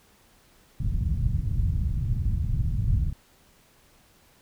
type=low-pass noise; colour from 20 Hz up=white; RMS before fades=-25 dBFS; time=0.8-3.13 s; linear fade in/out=5 ms; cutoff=120 Hz; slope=24 dB/octave; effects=pink hiss -59 dBFS RMS until 4.41 s